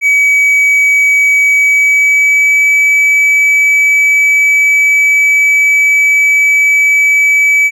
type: tone with pitch glide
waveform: triangle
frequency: 2276 to 2292 Hz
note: C#7 to D7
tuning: +45 to -43 cents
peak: -4 dBFS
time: 0.01-7.71 s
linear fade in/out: 50 ms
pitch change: +12 cents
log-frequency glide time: 1.51-2.64 s
effects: none